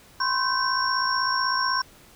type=tone cluster; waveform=sine; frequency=1016 / 1072 / 1543 / 5510 Hz; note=B5 / C6 / G6 / F8; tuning=+49 / +42 / -28 / -24 cents; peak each=-27 dBFS; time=0.2-1.82 s; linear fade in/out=5 ms; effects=pink hiss -52 dBFS RMS until 2.15 s